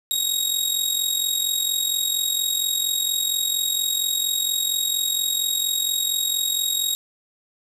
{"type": "tone with amplitude modulation", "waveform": "20% pulse", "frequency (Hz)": 3777, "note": "A#7", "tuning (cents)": 22, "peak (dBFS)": -12, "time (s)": [0.11, 6.95], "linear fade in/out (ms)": 0, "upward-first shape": "sine", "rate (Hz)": 44.3, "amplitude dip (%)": 65, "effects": ["7-bit"]}